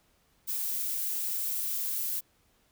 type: noise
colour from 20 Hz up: violet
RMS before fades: -32 dBFS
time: 0.47-2.21 s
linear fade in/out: 20 ms
effects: pink hiss -68 dBFS RMS until 2.71 s